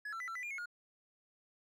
triangle tone with pitch steps, 1693 / 1344 / 1992 / 1347 / 1992 / 2408 / 2181 / 1430 Hz, G#6 / E6 / B6 / E6 / B6 / D7 / C#7 / F6, +33 / +33 / +14 / +37 / +14 / +43 / -29 / +41 cents, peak -38 dBFS, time 0.05-0.658 s, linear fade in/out 5 ms, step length 76 ms, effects none

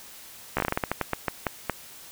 slowing click train, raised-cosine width 0.5 ms, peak -9 dBFS, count 15, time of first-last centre 0.57-1.697 s, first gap 14 ms, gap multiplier 1.24, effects white hiss -46 dBFS RMS until 2.11 s

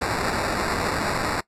white noise with sample-and-hold, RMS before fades -25 dBFS, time 0.01-1.41 s, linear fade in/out 10 ms, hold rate 3150 Hz, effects noise-tail reverb RT60 0.1 s tail -20 dB re dry + low-pass 10000 Hz 12 dB/octave

